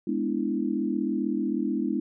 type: chord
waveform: sine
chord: E dominant seventh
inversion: first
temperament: equal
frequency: 207.7 / 246.9 / 293.7 / 329.6 Hz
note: G#3 / B3 / D4 / E4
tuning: 0 / 0 / 0 / 0 cents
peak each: -30 dBFS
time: 0.07-2 s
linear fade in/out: 5 ms
effects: none